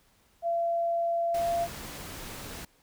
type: tone with pitch glide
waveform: sine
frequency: 680 to 684.3 Hz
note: F5 to F5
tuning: -46 to -35 cents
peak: -25 dBFS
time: 0.42-1.68 s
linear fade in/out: 50 ms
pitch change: +11 cents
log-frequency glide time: 1.27-1.54 s
type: noise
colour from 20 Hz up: pink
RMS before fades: -41 dBFS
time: 1.34-2.65 s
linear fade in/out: 5 ms
effects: pink hiss -65 dBFS RMS until 2.82 s